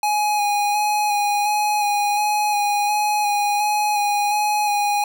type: tone with vibrato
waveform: square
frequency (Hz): 830.6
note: G#5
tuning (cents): 0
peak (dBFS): -18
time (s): 0.03-5.04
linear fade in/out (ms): 2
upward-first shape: square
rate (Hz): 1.4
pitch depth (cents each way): 17
effects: none